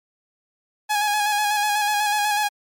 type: tone with vibrato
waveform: sawtooth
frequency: 834 Hz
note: G#5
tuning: 7 cents sharp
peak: -15 dBFS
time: 0.89-2.49 s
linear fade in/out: 20 ms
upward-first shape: square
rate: 8.1 Hz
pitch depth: 26 cents each way
effects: MP3 64 kbps